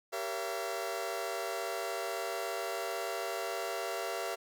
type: chord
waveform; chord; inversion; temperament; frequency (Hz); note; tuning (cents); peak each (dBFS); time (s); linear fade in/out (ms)
sawtooth; G diminished seventh; none; just; 392 / 470.4 / 564.5 / 677.4; G4 / Bb4 / Db5 / Fb5; 0 / +16 / +31 / +47; -37 / -37 / -38 / -34; 0.12-4.36; 20
effects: none